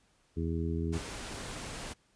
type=harmonic tone; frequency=82.41 Hz; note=E2; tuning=in tune; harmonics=1 / 2 / 3 / 4 / 5; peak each=-33 / -36 / -38 / -39 / -40 dBFS; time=0.36-0.99 s; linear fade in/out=20 ms
type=noise; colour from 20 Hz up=pink; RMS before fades=-41 dBFS; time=0.92-1.94 s; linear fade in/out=20 ms
effects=pink hiss -69 dBFS RMS until 2.15 s + resampled to 22050 Hz